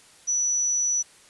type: tone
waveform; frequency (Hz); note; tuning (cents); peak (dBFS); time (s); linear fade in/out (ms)
sine; 5920; F#8; 0; -21; 0.27-1.03; 20
effects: white hiss -53 dBFS RMS until 1.29 s + resampled to 24000 Hz